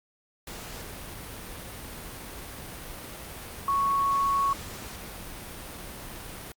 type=tone in noise; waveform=sine; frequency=1108.7 Hz; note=C#6; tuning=in tune; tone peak=-22 dBFS; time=3.68-4.53 s; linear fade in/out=2 ms; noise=pink; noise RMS=-40 dBFS; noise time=0.47-6.52 s; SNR=+15 dB; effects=Opus 48 kbps